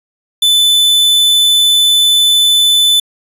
45% pulse tone, 3507 Hz, A7, 6 cents flat, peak -7 dBFS, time 0.42-3 s, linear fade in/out 5 ms, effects resampled to 32000 Hz

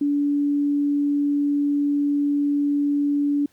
sine tone, 287.8 Hz, D4, 35 cents flat, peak -18 dBFS, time 0.01-3.46 s, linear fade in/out 5 ms, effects pink hiss -61 dBFS RMS until 3.52 s + high-pass 60 Hz 12 dB/octave

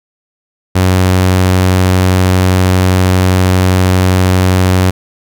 sawtooth tone, 92.5 Hz, F#2, in tune, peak -3 dBFS, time 0.75-4.91 s, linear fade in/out 10 ms, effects none

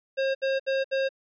square tone bursts, 537 Hz, C5, 45 cents sharp, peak -24 dBFS, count 4, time 0.17-1.091 s, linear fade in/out 20 ms, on 180 ms, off 67 ms, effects resampled to 11025 Hz

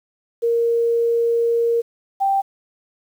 sine tone pair in turn, 466.2 / 784.1 Hz, A#4 / G5, 0 / 0 cents, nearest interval major sixth, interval 900 cents, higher second, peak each -15 dBFS, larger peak neither, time 0.42-1.82 / 2.2-2.42 s, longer first, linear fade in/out 20 ms, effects 8-bit

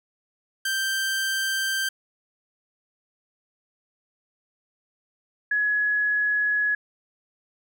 sawtooth / sine tone pair in turn, 1568 / 1685.4 Hz, G6 / G#6, 0 / +25 cents, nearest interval minor second, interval 125 cents, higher second, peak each -20 dBFS, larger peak neither, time 0.65-1.89 / 5.51-6.75 s, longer neither, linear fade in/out 5 ms, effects none

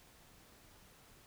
silence, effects pink hiss -62 dBFS RMS until 1.26 s

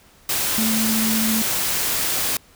sine tone in noise, 221.3 Hz, A3, 10 cents sharp, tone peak -20 dBFS, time 0.58-1.42 s, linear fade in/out 2 ms, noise white, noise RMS -22 dBFS, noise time 0.29-2.37 s, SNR -1 dB, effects pink hiss -52 dBFS RMS until 2.55 s

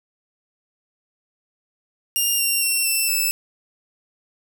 5% pulse tone with pitch steps, 2808 / 2763 / 2719 / 2675 / 2632 Hz, F7 / F7 / F7 / E7 / E7, +9 / -19 / -47 / +25 / -3 cents, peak -10 dBFS, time 2.16-3.31 s, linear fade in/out 0 ms, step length 230 ms, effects none

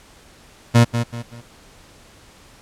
30% pulse tone with echo, 118 Hz, A#2, 22 cents sharp, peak -6 dBFS, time 0.74-0.85 s, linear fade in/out 20 ms, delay 190 ms, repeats 3, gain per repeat -9 dB, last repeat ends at 1.42 s, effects pink hiss -48 dBFS RMS until 2.61 s + low-pass 10000 Hz 12 dB/octave

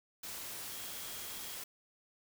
sine tone in noise, 3273 Hz, G#7, 26 cents flat, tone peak -54 dBFS, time 0.71-1.56 s, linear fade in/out 5 ms, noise white, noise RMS -44 dBFS, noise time 0.23-1.64 s, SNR -13 dB, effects none

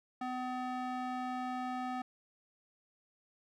square tone with band-pass filter, 252.8 Hz, B3, 41 cents sharp, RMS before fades -38 dBFS, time 0.21-2.02 s, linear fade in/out 5 ms, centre 880 Hz, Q 1.1, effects none

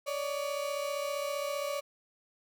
35% pulse tone pair together, 565 / 600.2 Hz, C#5 / D5, +33 / +38 cents, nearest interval minor second, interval 105 cents, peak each -32 / -36 dBFS, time 0.06-1.81 s, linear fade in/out 20 ms, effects none

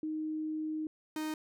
sine / 45% pulse tone pair in turn, 311.1 / 310 Hz, D#4 / D#4, 0 / -6 cents, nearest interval unison, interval 6 cents, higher first, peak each -33 / -34 dBFS, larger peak first, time 0.03-0.87 / 1.16-1.34 s, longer first, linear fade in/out 2 ms, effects none

